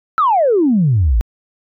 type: exponential sweep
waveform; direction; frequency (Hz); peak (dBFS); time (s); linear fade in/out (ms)
sine; down; 1358 to 49; -9; 0.18-1.21; 0
effects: tanh soft clip ceiling -5 dBFS